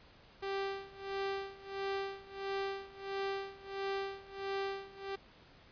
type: tone with tremolo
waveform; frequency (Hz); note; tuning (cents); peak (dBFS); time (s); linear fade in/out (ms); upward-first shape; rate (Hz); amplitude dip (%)
sawtooth; 392; G4; 0; -30; 0.42-5.16; 10; sine; 1.5; 90
effects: pink hiss -60 dBFS RMS until 5.71 s + resampled to 11025 Hz